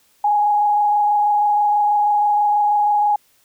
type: tone with frequency modulation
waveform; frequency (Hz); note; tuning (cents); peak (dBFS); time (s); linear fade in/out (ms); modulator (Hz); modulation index
sine; 830.6; G#5; 0; -13; 0.24-3.16; 5; 26.2; 0.56
effects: white hiss -58 dBFS RMS until 3.44 s